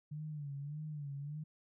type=tone with vibrato; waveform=sine; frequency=146.83 Hz; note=D3; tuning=in tune; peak=-40 dBFS; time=0.11-1.44 s; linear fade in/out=10 ms; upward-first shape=sine; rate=1.7 Hz; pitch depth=87 cents each way; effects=none